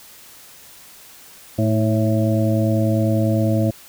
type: harmonic tone with a mistuned harmonic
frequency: 110 Hz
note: A2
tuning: in tune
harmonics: 1 / 2 / 3 / 5 / 6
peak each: -18 / -21 / -23 / -25 / -26 dBFS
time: 1.58-3.71 s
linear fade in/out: 10 ms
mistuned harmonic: 3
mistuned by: -38 cents
effects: white hiss -44 dBFS RMS until 3.88 s